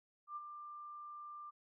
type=tone with ADSR envelope; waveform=sine; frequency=1189 Hz; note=D6; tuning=21 cents sharp; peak=-40 dBFS; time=0.27-1.51 s; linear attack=92 ms; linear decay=32 ms; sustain=-7 dB; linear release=19 ms; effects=none

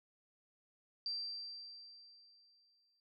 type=tone with exponential decay; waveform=sine; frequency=4699 Hz; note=D8; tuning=in tune; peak=-36 dBFS; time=1.06-3 s; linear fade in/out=1 ms; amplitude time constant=420 ms; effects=none

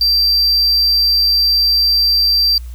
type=tone; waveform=triangle; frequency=4699 Hz; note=D8; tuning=in tune; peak=-9 dBFS; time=0.01-2.58 s; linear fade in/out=2 ms; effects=added 60 Hz sine -26 dBFS peak until 2.74 s + white hiss -48 dBFS RMS until 2.74 s

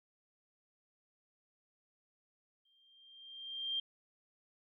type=tone with exponential growth; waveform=sine; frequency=3182 Hz; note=G7; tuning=25 cents sharp; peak=-32 dBFS; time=2.65-3.8 s; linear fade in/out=5 ms; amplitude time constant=250 ms; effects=none

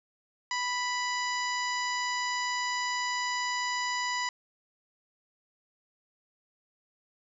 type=harmonic tone with a mistuned harmonic; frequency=987.8 Hz; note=B5; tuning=in tune; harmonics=1 / 2 / 3 / 4 / 5 / 6 / 7; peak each=-32 / -33 / -41 / -43 / -38 / -45 / -42 dBFS; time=0.51-4.29 s; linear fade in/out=2 ms; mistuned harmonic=7; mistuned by=+32 cents; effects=11-bit

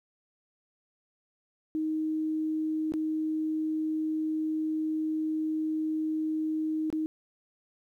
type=tone with dropouts; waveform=sine; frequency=313 Hz; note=D#4; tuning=10 cents sharp; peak=-27 dBFS; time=1.75-7.06 s; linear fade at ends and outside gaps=0 ms; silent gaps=2.921-2.938 / 6.902-6.927 s; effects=11-bit

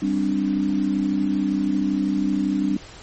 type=chord; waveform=sine; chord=G suspended fourth; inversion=none; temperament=just; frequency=196 / 261.3 / 294 Hz; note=G3 / C4 / D4; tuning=0 / -2 / +2 cents; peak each=-23 / -25 / -22 dBFS; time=0.02-2.77 s; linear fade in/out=5 ms; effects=pink hiss -42 dBFS RMS until 3.02 s + MP3 32 kbps

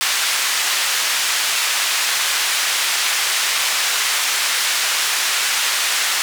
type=band-pass noise; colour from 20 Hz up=pink; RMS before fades=-19 dBFS; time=0.01-6.22 s; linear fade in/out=0 ms; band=1600 to 9700 Hz; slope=12 dB/octave; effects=none

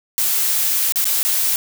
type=noise with dropouts; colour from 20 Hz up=blue; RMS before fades=-18 dBFS; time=0.18-1.56 s; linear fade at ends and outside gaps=0 ms; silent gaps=0.922-0.958 / 1.043-1.054 / 1.23-1.25 s; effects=none

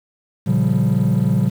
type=chord; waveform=triangle; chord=G half-diminished seventh; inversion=first; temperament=just; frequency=117.6 / 141.12 / 176.4 / 196 Hz; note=Bb2 / Db3 / F3 / G3; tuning=+16 / +31 / +18 / 0 cents; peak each=-17 dBFS; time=0.46-1.5 s; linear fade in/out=20 ms; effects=tanh soft clip ceiling -6 dBFS + 7-bit

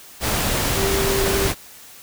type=tone in noise; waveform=sine; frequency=392 Hz; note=G4; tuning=in tune; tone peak=-21 dBFS; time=0.75-1.5 s; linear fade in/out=50 ms; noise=pink; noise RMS=-21 dBFS; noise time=0.2-1.55 s; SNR=-3 dB; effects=white hiss -43 dBFS RMS until 2.02 s

